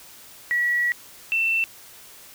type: tone pair in turn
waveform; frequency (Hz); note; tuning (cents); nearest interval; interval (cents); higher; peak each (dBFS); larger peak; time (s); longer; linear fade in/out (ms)
sine; 1931 / 2681; B6 / E7; -39 / +29; tritone; 568; second; -19; neither; 0.51-0.92 / 1.32-1.64; first; 0
effects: white hiss -46 dBFS RMS until 2.34 s